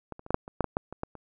clicks, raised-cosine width 1 ms, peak -23 / -30 / -29 / -15 / -7 / -27 / -10 / -15 / -12 / -25 / -17 / -29 dBFS, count 12, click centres 0.123 / 0.194 / 0.264 / 0.306 / 0.344 / 0.479 / 0.607 / 0.643 / 0.769 / 0.926 / 1.034 / 1.153 s, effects none

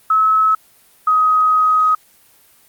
sine tone pair in turn, 1292 / 1259.6 Hz, E6 / D#6, -35 / +21 cents, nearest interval unison, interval 44 cents, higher first, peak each -10 dBFS, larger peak neither, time 0.1-0.55 / 1.07-1.95 s, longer second, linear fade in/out 5 ms, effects white hiss -51 dBFS RMS until 2.68 s + Opus 32 kbps

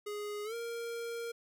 square tone with pitch glide, 415.3 to 466.2 Hz, G#4 to A#4, 0 to 0 cents, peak -38 dBFS, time 0.06-1.32 s, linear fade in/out 10 ms, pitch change +200 cents, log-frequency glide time 0.44-0.54 s, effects none

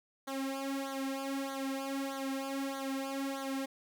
sawtooth tone with flanger, 271.4 Hz, C#4, 36 cents flat, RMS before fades -37 dBFS, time 0.27-3.66 s, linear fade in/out 10 ms, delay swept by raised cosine 0.38 to 3.18 ms, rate 1.6 Hz, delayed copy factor -1, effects none

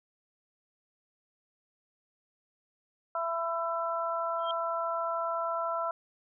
harmonic tone, 333.8 Hz, E4, 22 cents sharp, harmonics 2 / 3 / 4, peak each -33 / -35 / -33 dBFS, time 3.15-5.91 s, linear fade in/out 2 ms
sine tone with exponential growth, 3200 Hz, G7, 35 cents sharp, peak -31 dBFS, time 4.38-4.51 s, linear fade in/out 2 ms, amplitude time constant 27 ms
effects none

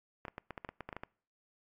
clicks, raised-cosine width 0.5 ms, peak -26 dBFS, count 12, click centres 0.252 / 0.282 / 0.381 / 0.507 / 0.578 / 0.648 / 0.69 / 0.807 / 0.89 / 0.928 / 0.966 / 1.035 s, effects noise-tail reverb RT60 0.5 s tail -25 dB re dry + AAC 48 kbps

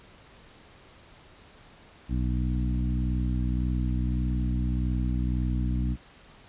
harmonic tone with a mistuned harmonic, 61.7 Hz, B1, 1 cent flat, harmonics 1 / 2 / 3 / 4 / 5, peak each -26 / -31 / -33 / -35 / -38 dBFS, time 2.08-5.97 s, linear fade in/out 50 ms, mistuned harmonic 1, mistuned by -18 cents, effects pink hiss -53 dBFS RMS until 6.48 s + resampled to 8000 Hz

